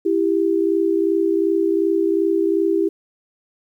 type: tone pair together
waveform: sine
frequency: 331.4 / 394.1 Hz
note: E4 / G4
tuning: +9 / +9 cents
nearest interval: minor third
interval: 300 cents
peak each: -18 dBFS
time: 0.05-2.89 s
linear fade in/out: 10 ms
effects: 9-bit